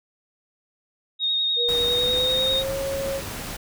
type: tone with vibrato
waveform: sine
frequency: 3729 Hz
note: A#7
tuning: in tune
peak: -20 dBFS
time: 1.19-2.64 s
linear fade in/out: 50 ms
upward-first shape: triangle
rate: 10 Hz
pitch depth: 27 cents each way
type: tone with pitch glide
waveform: sine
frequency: 478.4 to 546.4 Hz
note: A#4 to C#5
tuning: +45 to -25 cents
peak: -25 dBFS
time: 1.56-3.22 s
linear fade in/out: 50 ms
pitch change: +230 cents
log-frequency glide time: 1.83-2.77 s
type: noise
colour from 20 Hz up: pink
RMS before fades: -33 dBFS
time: 1.68-3.57 s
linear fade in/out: 10 ms
effects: none